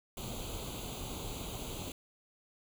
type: noise with comb filter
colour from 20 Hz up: pink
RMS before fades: -41 dBFS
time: 0.17-1.92 s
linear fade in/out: 2 ms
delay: 0.28 ms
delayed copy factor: +0.85
effects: none